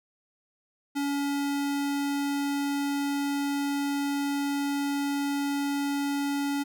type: tone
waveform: square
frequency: 282.8 Hz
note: C#4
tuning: 35 cents sharp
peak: -27 dBFS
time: 0.95-6.64 s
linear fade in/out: 20 ms
effects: none